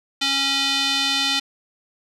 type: tone with band-pass filter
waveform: square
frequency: 274.8 Hz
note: C#4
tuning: 15 cents flat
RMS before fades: -21 dBFS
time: 0.21-1.4 s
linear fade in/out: 10 ms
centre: 3700 Hz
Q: 2.4
effects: resampled to 32000 Hz + 8-bit